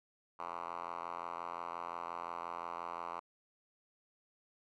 5% pulse tone with band-pass filter, 85.7 Hz, F2, 32 cents flat, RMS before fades -43 dBFS, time 0.39-3.2 s, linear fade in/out 5 ms, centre 1100 Hz, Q 3, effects none

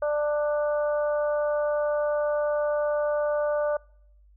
harmonic tone, 296.2 Hz, D4, 15 cents sharp, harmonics 2 / 3 / 4 / 5, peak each -23 / -37 / -36 / -38 dBFS, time 0.02-3.77 s, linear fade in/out 5 ms, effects noise-tail reverb RT60 0.7 s tail -25 dB re dry + added 50 Hz sine -53 dBFS peak until 4.36 s

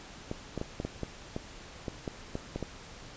clicks, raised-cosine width 2 ms, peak -20 dBFS, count 12, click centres 0.314 / 0.577 / 0.614 / 0.801 / 0.85 / 1.033 / 1.364 / 1.882 / 2.078 / 2.354 / 2.56 / 2.627 s, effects pink hiss -48 dBFS RMS until 3.16 s + resampled to 16000 Hz

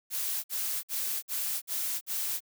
blue noise bursts, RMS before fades -32 dBFS, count 6, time 0.1-2.405 s, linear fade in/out 50 ms, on 340 ms, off 53 ms, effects none

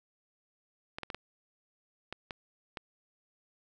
clicks, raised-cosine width 0.3 ms, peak -22 dBFS, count 7, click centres 0.985 / 1.033 / 1.102 / 1.146 / 2.126 / 2.308 / 2.772 s, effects none

